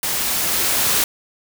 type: noise with level ramp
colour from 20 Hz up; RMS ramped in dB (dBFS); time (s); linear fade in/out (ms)
white; -22 to -17; 0.03-1.04; 2
effects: none